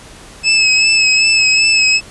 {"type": "tone with vibrato", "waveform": "25% pulse", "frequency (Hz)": 2591, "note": "E7", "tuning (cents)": -30, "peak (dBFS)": -5, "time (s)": [0.43, 2.01], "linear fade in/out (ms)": 50, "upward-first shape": "sine", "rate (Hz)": 2.6, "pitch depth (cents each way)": 31, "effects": ["pink hiss -37 dBFS RMS until 2.1 s", "resampled to 24000 Hz"]}